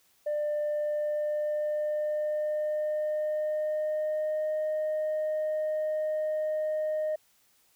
sine tone with pitch glide, 596 to 617.4 Hz, D5 to D#5, +25 to -14 cents, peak -25 dBFS, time 0.26-7.16 s, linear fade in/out 10 ms, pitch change +61 cents, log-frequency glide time 0.59-4.56 s, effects tanh soft clip ceiling -25 dBFS + white hiss -66 dBFS RMS until 7.75 s

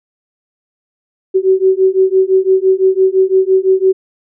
sine beating tone pair, 376.2 / 382.1 Hz, F#4 / G4, +29 / -44 cents, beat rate 5.9 Hz, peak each -11 dBFS, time 1.34-3.93 s, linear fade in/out 20 ms, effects none

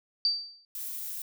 sine tone with exponential decay, 4643 Hz, D8, 21 cents flat, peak -20 dBFS, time 0.25-0.65 s, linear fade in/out 1 ms, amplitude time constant 86 ms
violet noise, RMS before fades -37 dBFS, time 0.75-1.22 s, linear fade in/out 2 ms
effects none

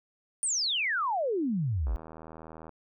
sine exponential sweep, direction down, 9397 to 48.22 Hz, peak -26 dBFS, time 0.43-1.96 s, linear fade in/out 0 ms
click train, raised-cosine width 1 ms, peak -31 dBFS, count 67, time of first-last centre 1.87-2.693 s, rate 80.2 Hz
effects none

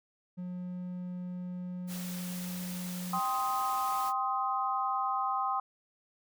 triangle tone, 179.9 Hz, F#3, 48 cents flat, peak -34 dBFS, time 0.37-3.2 s, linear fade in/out 20 ms
white noise, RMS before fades -44 dBFS, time 1.87-4.13 s, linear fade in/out 50 ms
sine chord, C minor, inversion second, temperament just, 784.9 / 1046.5 / 1255.8 Hz, G5 / C6 / Eb6, +2 / 0 / +16 cents, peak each -33 dBFS, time 3.13-5.6 s, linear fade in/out 5 ms
effects none

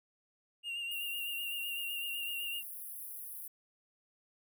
triangle tone with vibrato, 2794 Hz, F7, in tune, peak -35 dBFS, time 0.63-2.63 s, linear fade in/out 50 ms, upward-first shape sine, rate 7.9 Hz, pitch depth 35 cents each way
pink high-pass noise, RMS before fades -45 dBFS, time 0.91-3.48 s, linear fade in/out 5 ms, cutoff 10000 Hz, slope 96 dB/octave
effects none

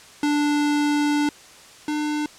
square tone pair in turn, 293.7 / 299.9 Hz, D4 / D4, 0 / +36 cents, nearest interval unison, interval 36 cents, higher second, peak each -19 / -23 dBFS, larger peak first, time 0.23-1.29 / 1.88-2.26 s, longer first, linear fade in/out 2 ms, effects white hiss -46 dBFS RMS until 2.38 s + low-pass 8000 Hz 12 dB/octave

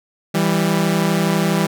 sawtooth tone pair together, 164.81 / 197.06 Hz, E3 / G3, 0 / +9 cents, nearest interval minor third, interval 309 cents, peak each -14 dBFS, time 0.34-1.67 s, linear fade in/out 10 ms, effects none

